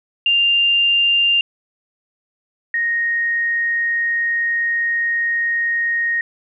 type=tone pair in turn; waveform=sine; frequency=2794 / 1864.8 Hz; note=F7 / A#6; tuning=0 / 0 cents; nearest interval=perfect fifth; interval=700 cents; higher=first; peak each=-12 / -16 dBFS; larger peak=first; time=0.26-1.41 / 2.74-6.21 s; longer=second; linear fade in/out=2 ms; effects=none